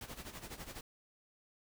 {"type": "noise with tremolo", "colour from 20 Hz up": "pink", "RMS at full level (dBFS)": -45, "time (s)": [0.01, 0.81], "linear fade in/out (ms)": 2, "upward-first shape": "sine", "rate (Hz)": 12, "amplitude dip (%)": 75, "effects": []}